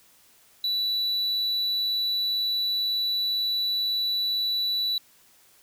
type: tone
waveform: triangle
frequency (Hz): 3951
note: B7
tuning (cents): 0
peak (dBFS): -22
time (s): 0.64-4.98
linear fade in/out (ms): 2
effects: white hiss -58 dBFS RMS until 5.62 s